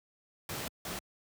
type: noise bursts at uneven times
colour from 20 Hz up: pink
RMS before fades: -38 dBFS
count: 2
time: 0.49-0.68 / 0.85-0.99 s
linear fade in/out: 2 ms
effects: high-pass 80 Hz 12 dB/octave